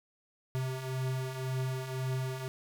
square beating tone pair, 128.8 / 130.7 Hz, C3 / C3, -27 / -1 cents, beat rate 1.9 Hz, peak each -40 / -34 dBFS, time 0.55-2.48 s, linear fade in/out 0 ms, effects none

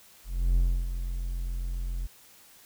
triangle tone with ADSR envelope, 43.65 Hz, F1, in tune, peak -17 dBFS, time 0.24-2.07 s, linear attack 320 ms, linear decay 300 ms, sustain -10 dB, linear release 11 ms, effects white hiss -55 dBFS RMS until 2.65 s

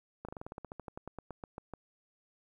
slowing click train, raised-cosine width 1 ms, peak -28 dBFS, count 19, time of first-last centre 0.25-1.737 s, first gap 36 ms, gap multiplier 1.09, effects 11-bit

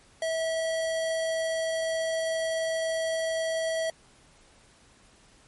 square tone, 649 Hz, E5, 27 cents flat, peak -27 dBFS, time 0.22-3.9 s, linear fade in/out 2 ms, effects pink hiss -58 dBFS RMS until 5.47 s + MP3 48 kbps

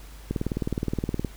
click train, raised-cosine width 3 ms, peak -13 dBFS, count 19, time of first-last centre 0.31-1.248 s, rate 19.2 Hz, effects added 50 Hz sine -42 dBFS peak until 1.36 s + pink hiss -50 dBFS RMS until 1.36 s

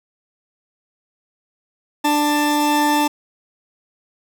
40% pulse tone pair together, 295.7 / 886 Hz, D4 / A5, +12 / +12 cents, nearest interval octave + perfect fifth, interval 1900 cents, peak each -17 dBFS, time 2.04-3.08 s, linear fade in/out 10 ms, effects none

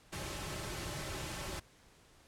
pink noise with comb filter, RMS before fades -41 dBFS, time 0.12-1.6 s, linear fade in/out 10 ms, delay 4.2 ms, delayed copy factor -0.5, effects pink hiss -63 dBFS RMS until 2.27 s + low-pass 10000 Hz 12 dB/octave

